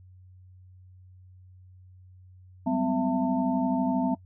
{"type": "tone cluster", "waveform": "sine", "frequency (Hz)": [189.1, 201.3, 254.9, 669, 897], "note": ["F#3", "G3", "C4", "E5", "A5"], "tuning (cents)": [38, 46, -45, 25, 33], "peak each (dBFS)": [-32, -34, -25, -32, -32], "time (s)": [2.66, 4.15], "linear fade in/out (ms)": 10, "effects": ["noise-tail reverb RT60 0.1 s tail -22 dB re dry", "added 92 Hz sine -49 dBFS peak until 4.25 s"]}